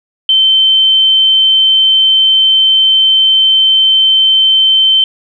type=tone; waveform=sine; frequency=3094 Hz; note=G7; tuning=23 cents flat; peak=-5 dBFS; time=0.29-5.04 s; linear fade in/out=2 ms; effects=none